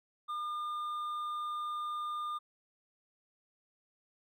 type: tone with hard clipping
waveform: sine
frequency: 1208 Hz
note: D6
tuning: 48 cents sharp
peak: -36 dBFS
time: 0.28-2.39 s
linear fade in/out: 20 ms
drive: 4 dB
effects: none